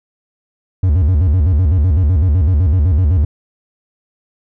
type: tone with vibrato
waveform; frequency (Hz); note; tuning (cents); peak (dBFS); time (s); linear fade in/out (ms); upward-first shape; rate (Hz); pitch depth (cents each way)
triangle; 82.41; E2; 0; -7; 0.83-3.25; 5; square; 7.9; 210
effects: none